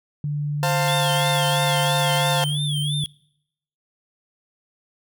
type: tone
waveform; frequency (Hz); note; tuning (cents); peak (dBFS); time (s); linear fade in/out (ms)
sine; 146.83; D3; 0; -22; 0.24-3.04; 2
type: chord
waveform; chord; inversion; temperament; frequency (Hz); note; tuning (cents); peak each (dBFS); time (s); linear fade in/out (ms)
sawtooth; F major; second; equal with one note detuned; 523.3 / 698.5 / 893.8; C5 / F5 / A5; 0 / 0 / +27; -21; 0.63-2.44; 0
type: tone with vibrato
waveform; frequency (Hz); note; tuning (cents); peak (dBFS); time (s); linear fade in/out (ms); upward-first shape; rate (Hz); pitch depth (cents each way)
square; 3349; G#7; +14; -26; 0.88-3.06; 0; sine; 3; 130
effects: noise-tail reverb RT60 0.8 s tail -25 dB re dry